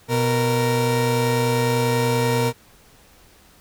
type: tone pair together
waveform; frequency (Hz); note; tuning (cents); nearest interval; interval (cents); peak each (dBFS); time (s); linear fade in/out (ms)
30% pulse; 123.9 / 465.4; B2 / A#4; +6 / -3; octave + major seventh; 2291; -18; 0.08-2.53; 50
effects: pink hiss -52 dBFS RMS until 3.6 s